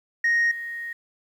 sine tone with level steps, 1867 Hz, A#6, 2 cents sharp, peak -16 / -30 dBFS, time 0.24-0.93 s, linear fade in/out 5 ms, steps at 0.51 s, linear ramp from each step 5 ms, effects tanh soft clip ceiling -16 dBFS + 9-bit

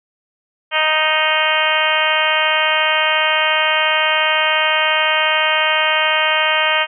harmonic tone, 311.4 Hz, D#4, 2 cents sharp, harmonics 2 / 3 / 4 / 5 / 6 / 7 / 8 / 9 / 10, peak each -22 / -22 / -22 / -22 / -22 / -22 / -22 / -22 / -22 dBFS, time 0.71-6.87 s, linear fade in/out 50 ms, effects none

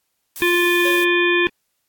blue noise, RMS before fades -31 dBFS, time 0.36-1.04 s, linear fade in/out 0 ms
harmonic tone, 350 Hz, F4, 4 cents sharp, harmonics 1 / 3 / 5 / 7 / 9 / 10, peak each -17 / -26 / -20 / -20 / -30 / -28 dBFS, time 0.42-1.47 s, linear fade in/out 0 ms
square tone with exponential decay, 554.4 Hz, C#5, in tune, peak -26 dBFS, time 0.85-1.31 s, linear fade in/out 5 ms, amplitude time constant 100 ms
effects white hiss -71 dBFS RMS until 1.88 s + AAC 64 kbps

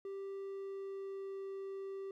triangle tone with pitch glide, 392 to 389.5 Hz, G4 to G4, 0 to -11 cents, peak -39 dBFS, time 0.05-2.11 s, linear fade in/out 2 ms, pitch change -11 cents, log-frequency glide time 0.35-1.45 s, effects none

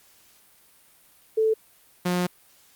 sine / sawtooth tone pair in turn, 440 / 178.7 Hz, A4 / F3, 0 / +40 cents, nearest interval octave + major third, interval 1560 cents, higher first, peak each -18 dBFS, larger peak neither, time 1.37-1.54 / 2.05-2.27 s, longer second, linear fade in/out 10 ms, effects white hiss -57 dBFS RMS until 2.75 s + Opus 48 kbps

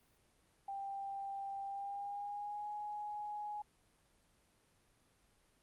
sine tone with pitch glide, 790 to 834.6 Hz, G5 to G#5, +13 to +8 cents, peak -40 dBFS, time 0.68-3.62 s, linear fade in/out 5 ms, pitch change +95 cents, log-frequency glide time 1.64-2.69 s, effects pink hiss -72 dBFS RMS until 5.62 s + Opus 32 kbps

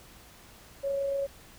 sine tone with amplitude modulation, 554.4 Hz, C#5, in tune, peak -26 dBFS, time 0.83-1.27 s, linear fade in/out 20 ms, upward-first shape sine, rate 28.2 Hz, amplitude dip 25%, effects added 57 Hz sine -61 dBFS peak until 1.58 s + pink hiss -53 dBFS RMS until 1.58 s

